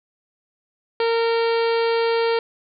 harmonic tone, 460 Hz, A#4, 23 cents flat, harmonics 1 / 2 / 3 / 4 / 5 / 6 / 7 / 8 / 9 / 10, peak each -18 / -26 / -31 / -34 / -33 / -36 / -36 / -41 / -37 / -37 dBFS, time 1-2.39 s, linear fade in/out 2 ms, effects none

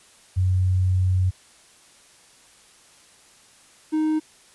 sine / triangle tone pair in turn, 92.5 / 311.1 Hz, F#2 / D#4, 0 / 0 cents, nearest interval octave + major sixth, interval 2100 cents, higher second, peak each -17 dBFS, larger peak neither, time 0.36-1.31 / 3.92-4.2 s, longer first, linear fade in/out 20 ms, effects white hiss -53 dBFS RMS until 4.54 s + resampled to 24000 Hz

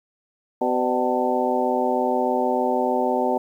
harmonic tone with a mistuned harmonic, 126.4 Hz, B2, 41 cents sharp, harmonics 2 / 3 / 4 / 5 / 6 / 7, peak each -26 / -26 / -26 / -26 / -26 / -26 dBFS, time 0.61-3.38 s, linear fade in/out 5 ms, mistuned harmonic 5, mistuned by -84 cents, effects 9-bit

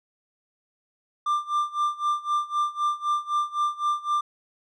triangle tone with tremolo, 1188 Hz, D6, 20 cents sharp, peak -18 dBFS, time 1.26-4.21 s, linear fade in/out 5 ms, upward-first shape sine, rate 3.9 Hz, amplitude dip 90%, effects resampled to 24000 Hz

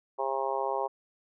harmonic tone, 134.7 Hz, C#3, 49 cents flat, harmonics 3 / 4 / 5 / 6 / 7 / 8, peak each -35 / -34 / -36 / -34 / -34 / -38 dBFS, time 0.18-0.88 s, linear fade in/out 20 ms, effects none

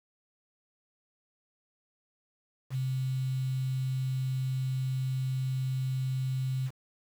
sine tone with quantisation, 130.81 Hz, C3, in tune, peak -28 dBFS, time 2.7-6.71 s, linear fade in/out 50 ms, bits 8, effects none

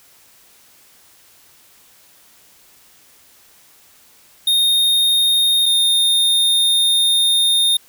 square tone pair in turn, 3692 / 3660 Hz, A#7 / A#7, -17 / -32 cents, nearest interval unison, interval 15 cents, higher first, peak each -13 dBFS, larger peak neither, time 4.47-5.66 / 5.66-7.77 s, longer second, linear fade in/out 5 ms, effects white hiss -50 dBFS RMS until 7.88 s

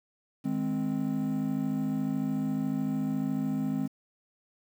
triangle chord, Ab major, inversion second, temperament equal, 155.56 / 207.7 / 261.6 Hz, Eb3 / Ab3 / C4, 0 / 0 / 0 cents, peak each -33 / -30 / -28 dBFS, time 0.44-3.88 s, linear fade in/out 20 ms, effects 9-bit

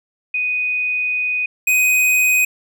sine / square tone pair in turn, 2489 / 2502 Hz, D#7 / D#7, 0 / +9 cents, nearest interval unison, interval 9 cents, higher second, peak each -17 / -13 dBFS, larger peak second, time 0.34-1.46 / 1.67-2.45 s, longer first, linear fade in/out 5 ms, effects none

